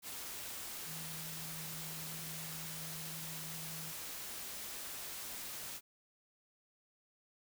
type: tone in noise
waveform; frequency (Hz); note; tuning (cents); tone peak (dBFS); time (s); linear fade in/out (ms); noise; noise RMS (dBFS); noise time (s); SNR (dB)
sine; 159.6; D#3; +44; -49; 0.85-3.94; 50; white; -45; 0.02-5.81; -7
effects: none